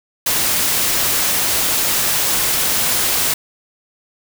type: noise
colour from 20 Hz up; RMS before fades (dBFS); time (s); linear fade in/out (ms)
white; -17; 0.26-3.34; 5
effects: none